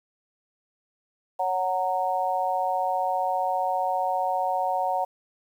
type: harmonic tone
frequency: 185 Hz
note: F#3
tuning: in tune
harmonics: 3 / 4 / 5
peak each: -30 / -25 / -28 dBFS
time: 1.39-5.05 s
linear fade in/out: 10 ms
effects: 9-bit